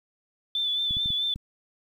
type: tone with vibrato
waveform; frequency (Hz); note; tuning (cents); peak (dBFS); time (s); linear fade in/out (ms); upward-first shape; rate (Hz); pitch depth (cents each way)
sine; 3504; A7; -8; -24; 0.55-1.34; 2; sine; 4.6; 34
type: clicks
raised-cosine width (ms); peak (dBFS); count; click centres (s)
5; -25; 5; 0.909 / 0.969 / 1.059 / 1.104 / 1.36
effects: 9-bit